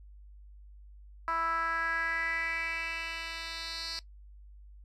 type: tone with band-pass filter sweep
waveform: 10% pulse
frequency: 329.6 Hz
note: E4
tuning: in tune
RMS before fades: -34 dBFS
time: 1.28-3.99 s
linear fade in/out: 0 ms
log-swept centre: 1200 to 4500 Hz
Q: 4.2
effects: noise-tail reverb RT60 0.1 s tail -18 dB re dry + added 50 Hz sine -49 dBFS peak until 4.84 s